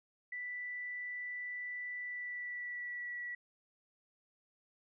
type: tone with pitch glide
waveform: sine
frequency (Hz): 1975.5 to 1942.7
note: B6 to B6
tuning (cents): 0 to -29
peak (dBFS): -39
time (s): 0.32-3.35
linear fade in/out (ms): 5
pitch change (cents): -29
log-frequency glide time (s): 1.99-3.17
effects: none